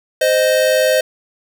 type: tone pair together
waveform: square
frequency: 520 / 620.1 Hz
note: C5 / D#5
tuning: -11 / -6 cents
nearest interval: minor third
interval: 305 cents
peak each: -15 dBFS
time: 0.21-1.01 s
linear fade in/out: 5 ms
effects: none